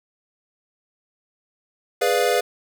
square chord, G# diminished seventh, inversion none, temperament equal, 415.3 / 493.9 / 587.3 / 698.5 Hz, G#4 / B4 / D5 / F5, 0 / 0 / 0 / 0 cents, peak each -24 / -22 / -26 / -24 dBFS, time 2.01-2.41 s, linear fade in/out 10 ms, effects none

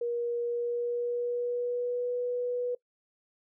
sine tone with pitch glide, 475.4 to 490.5 Hz, A#4 to B4, +34 to -12 cents, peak -28 dBFS, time 0.01-2.75 s, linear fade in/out 5 ms, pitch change +54 cents, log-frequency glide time 0.41-2.12 s, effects noise-tail reverb RT60 0.1 s tail -22 dB re dry

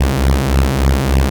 sawtooth beating tone pair, 65.41 / 68.81 Hz, C2 / C#2, 0 / -12 cents, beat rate 3.4 Hz, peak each -10 dBFS, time 0-1.3 s, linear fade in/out 10 ms, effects none

